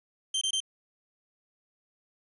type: tone bursts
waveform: sawtooth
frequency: 3136 Hz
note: G7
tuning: in tune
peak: -23 dBFS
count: 3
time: 0.34-0.603 s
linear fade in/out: 5 ms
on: 73 ms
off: 22 ms
effects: resampled to 24000 Hz